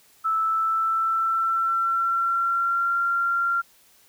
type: tone with pitch glide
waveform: sine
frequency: 1314 to 1380.9 Hz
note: E6 to F6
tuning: -6 to -20 cents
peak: -20 dBFS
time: 0.24-3.62 s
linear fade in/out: 20 ms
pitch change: +86 cents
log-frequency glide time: 0.38-2.98 s
effects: white hiss -57 dBFS RMS until 4.08 s